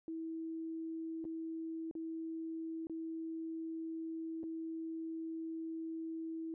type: tone with dropouts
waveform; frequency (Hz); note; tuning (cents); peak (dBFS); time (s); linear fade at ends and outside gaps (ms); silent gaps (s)
sine; 324.8; E4; -26; -39; 0.08-6.54; 1; 1.243-1.251 / 1.912-1.952 / 2.87-2.897 / 4.432-4.438
effects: none